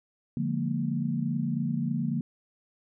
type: chord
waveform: sine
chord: Bb dominant seventh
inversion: first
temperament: just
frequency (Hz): 145.68 / 174.81 / 209.8 / 233.1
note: D3 / F3 / Ab3 / Bb3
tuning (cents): -14 / +2 / +18 / 0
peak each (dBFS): -31 / -32 / -36 / -30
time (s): 0.37-2.21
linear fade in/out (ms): 2
effects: none